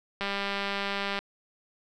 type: click train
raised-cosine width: 0.3 ms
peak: -15 dBFS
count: 196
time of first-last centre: 0.21-1.19 s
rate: 199 Hz
effects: none